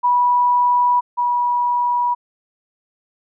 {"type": "tone pair in turn", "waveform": "sine", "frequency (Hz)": [978, 970.7], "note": ["B5", "B5"], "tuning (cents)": [-17, -30], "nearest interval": "unison", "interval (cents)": 13, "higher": "first", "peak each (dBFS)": [-12, -15], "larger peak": "first", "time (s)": [[0.03, 1.01], [1.17, 2.15]], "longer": "neither", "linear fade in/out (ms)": 20, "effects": []}